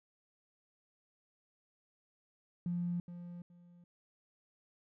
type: tone with echo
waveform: triangle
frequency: 174.61 Hz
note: F3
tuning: in tune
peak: -29 dBFS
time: 2.66-3 s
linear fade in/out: 2 ms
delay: 420 ms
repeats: 2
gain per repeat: -13 dB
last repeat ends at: 3.84 s
effects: tanh soft clip ceiling -31 dBFS